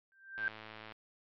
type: tone with exponential growth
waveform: sine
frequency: 1572 Hz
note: G6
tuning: 4 cents sharp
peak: -28 dBFS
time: 0.12-0.48 s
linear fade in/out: 0 ms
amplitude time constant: 78 ms
type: click train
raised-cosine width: 0.3 ms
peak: -31 dBFS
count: 60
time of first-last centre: 0.38-0.921 s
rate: 109 Hz
effects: low-pass 4000 Hz 12 dB/octave + MP3 48 kbps